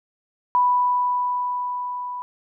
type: tone with level ramp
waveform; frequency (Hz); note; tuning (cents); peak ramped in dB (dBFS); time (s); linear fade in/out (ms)
sine; 987.8; B5; 0; -14 to -28; 0.55-2.22; 0
effects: none